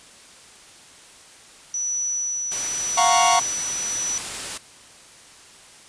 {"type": "tone with tremolo", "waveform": "sine", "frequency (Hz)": 5920, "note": "F#8", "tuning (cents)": 0, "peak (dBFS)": -22, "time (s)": [1.74, 4.18], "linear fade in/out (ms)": 2, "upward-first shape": "sine", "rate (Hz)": 0.88, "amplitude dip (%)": 30}
{"type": "noise", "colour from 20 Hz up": "white", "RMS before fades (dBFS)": -30, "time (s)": [2.51, 4.58], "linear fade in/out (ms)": 10}
{"type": "chord", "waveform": "45% pulse", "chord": "Gb major seventh", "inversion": "third", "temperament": "equal", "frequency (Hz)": [698.5, 740, 932.3, 1108.7], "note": ["F5", "Gb5", "Bb5", "Db6"], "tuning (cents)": [0, 0, 0, 0], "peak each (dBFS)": [-20, -22, -22, -21], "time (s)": [2.97, 3.4], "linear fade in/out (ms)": 10}
{"effects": ["white hiss -47 dBFS RMS until 5.88 s", "resampled to 22050 Hz"]}